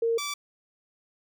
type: tone pair in turn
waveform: sine / 10% pulse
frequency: 460 / 1159.1 Hz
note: A#4 / D6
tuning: -23 / -23 cents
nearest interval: octave + major third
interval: 1600 cents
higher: second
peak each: -22 dBFS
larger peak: neither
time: 0.02-0.18 / 0.18-0.34 s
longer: neither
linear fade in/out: 5 ms
effects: none